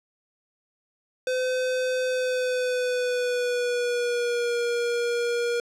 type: tone with pitch glide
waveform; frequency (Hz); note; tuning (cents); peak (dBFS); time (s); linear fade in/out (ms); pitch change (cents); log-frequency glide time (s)
square; 510 to 475.8; C5 to A#4; -44 to +35; -24; 1.27-5.6; 2; -121; 2.07-4.57
effects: low-pass 8000 Hz 12 dB/octave